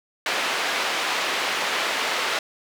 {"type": "band-pass noise", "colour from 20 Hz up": "white", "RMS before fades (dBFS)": -25, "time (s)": [0.26, 2.39], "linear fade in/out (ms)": 2, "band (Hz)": [410, 2900], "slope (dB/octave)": 12, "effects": []}